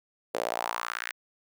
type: tone with high-pass filter sweep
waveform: sawtooth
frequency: 58 Hz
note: A#1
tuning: 8 cents flat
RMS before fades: -33 dBFS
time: 0.34-1.12 s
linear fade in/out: 10 ms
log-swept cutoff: 490 to 1900 Hz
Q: 3.2
effects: none